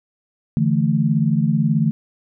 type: chord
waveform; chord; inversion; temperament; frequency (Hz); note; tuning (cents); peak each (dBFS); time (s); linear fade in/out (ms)
sine; D suspended second; none; just; 146.83 / 165.19 / 220.2; D3 / E3 / A3; 0 / +4 / +2; -19; 0.57-1.91; 0
effects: none